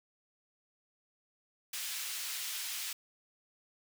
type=high-pass noise; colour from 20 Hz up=pink; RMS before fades=-39 dBFS; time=1.73-2.93 s; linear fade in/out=5 ms; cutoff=2600 Hz; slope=12 dB/octave; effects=none